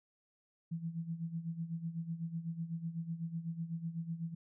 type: tone with tremolo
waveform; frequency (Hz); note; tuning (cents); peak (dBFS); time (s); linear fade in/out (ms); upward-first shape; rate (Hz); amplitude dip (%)
sine; 165.9; E3; +11; -34; 0.71-4.35; 10; sine; 8; 75
effects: none